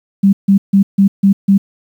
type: tone bursts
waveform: sine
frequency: 196.7 Hz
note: G3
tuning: 6 cents sharp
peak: -5 dBFS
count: 6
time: 0.23-1.58 s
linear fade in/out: 10 ms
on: 100 ms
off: 150 ms
effects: 7-bit